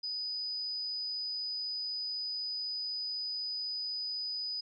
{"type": "tone", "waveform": "sine", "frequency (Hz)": 4978, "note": "D#8", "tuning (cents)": 0, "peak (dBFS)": -34, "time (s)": [0.03, 4.61], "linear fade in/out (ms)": 10, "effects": []}